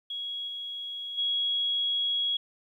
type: tone with level steps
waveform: sine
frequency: 3322 Hz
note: G#7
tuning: in tune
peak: -32 / -34 / -25 dBFS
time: 0.1-2.37 s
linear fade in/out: 5 ms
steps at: 0.47 / 1.17 s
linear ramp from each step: 20 ms
effects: 11-bit